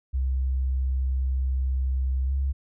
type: tone with pitch glide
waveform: sine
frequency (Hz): 65.3 to 67.88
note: C2 to C#2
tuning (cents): -3 to -36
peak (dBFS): -22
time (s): 0.13-2.53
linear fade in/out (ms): 20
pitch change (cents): +67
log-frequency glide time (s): 2.26-2.32
effects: none